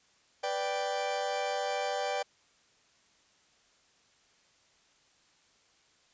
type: chord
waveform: 40% pulse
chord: G major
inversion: first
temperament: equal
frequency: 493.9 / 587.3 / 784 Hz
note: B4 / D5 / G5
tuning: 0 / 0 / 0 cents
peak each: -36 / -34 / -33 dBFS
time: 0.43-2.23 s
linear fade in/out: 10 ms
effects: white hiss -66 dBFS RMS until 6.13 s + resampled to 16000 Hz